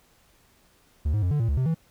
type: tone with pitch steps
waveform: triangle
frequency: 74.3 / 105.6 / 89.5 / 147.7 / 114.4 / 70.8 / 129.4 / 162.7 Hz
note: D2 / G#2 / F2 / D3 / A#2 / C#2 / C3 / E3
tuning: +21 / +29 / +43 / +10 / -32 / +37 / -19 / -22 cents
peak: -19 dBFS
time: 1.05-1.746 s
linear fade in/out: 10 ms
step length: 87 ms
effects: pink hiss -61 dBFS RMS until 1.9 s